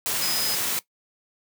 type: tone in noise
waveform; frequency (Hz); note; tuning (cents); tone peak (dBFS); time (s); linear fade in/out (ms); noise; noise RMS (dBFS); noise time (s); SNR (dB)
sine; 5040; D#8; +21; -27; 0.22-0.55; 0; white; -26; 0.06-0.79; -4
effects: noise-tail reverb RT60 0.1 s tail -18 dB re dry + high-pass 100 Hz 12 dB/octave